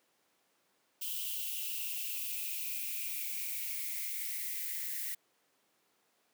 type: noise with high-pass filter sweep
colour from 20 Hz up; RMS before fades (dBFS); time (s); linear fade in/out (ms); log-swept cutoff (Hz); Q
violet; -38; 1.01-5.15; 10; 3000 to 1900; 8.2
effects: pink hiss -73 dBFS RMS until 6.33 s + high-pass 300 Hz 12 dB/octave